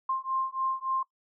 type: beating tone pair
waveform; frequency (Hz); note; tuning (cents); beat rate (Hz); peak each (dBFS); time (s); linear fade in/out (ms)
sine; 1054 / 1057.5; C6 / C6; +12 / +18; 3.5; -31; 0.09-1.03; 5
effects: noise-tail reverb RT60 0.1 s tail -20 dB re dry